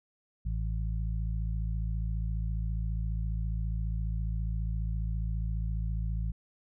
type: harmonic tone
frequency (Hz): 54.7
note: A1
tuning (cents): -9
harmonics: 1 / 2 / 3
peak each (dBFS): -30 / -36 / -40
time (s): 0.45-6.32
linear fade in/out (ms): 10
effects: none